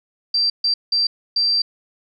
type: tone bursts at uneven times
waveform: sine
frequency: 4699 Hz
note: D8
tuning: in tune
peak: -15 dBFS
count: 4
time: 0.34-0.5 / 0.64-0.74 / 0.92-1.07 / 1.36-1.62 s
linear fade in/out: 5 ms
effects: none